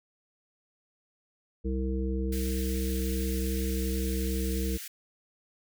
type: harmonic tone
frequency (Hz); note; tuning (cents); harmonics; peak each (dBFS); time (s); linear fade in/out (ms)
65.1; C2; -8; 1 / 3 / 5 / 7; -29 / -34 / -36 / -37; 1.64-4.78; 20
type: high-pass noise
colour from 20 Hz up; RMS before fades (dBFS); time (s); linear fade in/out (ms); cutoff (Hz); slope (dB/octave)
white; -41; 2.32-4.88; 5; 1500; 48
effects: none